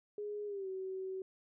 sine tone with pitch glide, 415.3 to 378.6 Hz, G#4 to F#4, 0 to +40 cents, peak -38 dBFS, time 0.18-1.22 s, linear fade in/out 2 ms, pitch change -160 cents, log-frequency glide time 0.46-0.68 s, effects none

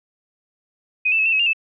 sine tone with pitch steps, 2504 / 2654 / 2581 / 2689 / 2562 / 2796 / 2627 Hz, D#7 / E7 / E7 / E7 / E7 / F7 / E7, +10 / +11 / -37 / +34 / -50 / +1 / -7 cents, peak -15 dBFS, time 1.05-1.533 s, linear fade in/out 10 ms, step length 69 ms, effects none

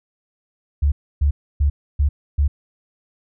sine tone bursts, 71.8 Hz, D2, 39 cents flat, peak -13 dBFS, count 5, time 0.82-2.48 s, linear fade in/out 10 ms, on 100 ms, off 290 ms, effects none

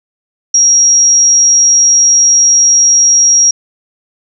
sine tone, 5650 Hz, F8, 19 cents sharp, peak -4 dBFS, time 0.54-3.51 s, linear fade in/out 5 ms, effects none

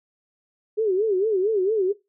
sine tone with vibrato, 404.9 Hz, G#4, 44 cents flat, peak -18 dBFS, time 0.77-1.93 s, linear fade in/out 20 ms, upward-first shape sine, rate 4.4 Hz, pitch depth 180 cents each way, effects noise-tail reverb RT60 0.2 s tail -19 dB re dry

